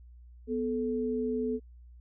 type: tone pair together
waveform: sine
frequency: 248.2 / 435.1 Hz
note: B3 / A4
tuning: +9 / -19 cents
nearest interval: minor seventh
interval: 972 cents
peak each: -31 / -31 dBFS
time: 0.47-1.6 s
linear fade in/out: 50 ms
effects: added 60 Hz sine -49 dBFS peak until 2 s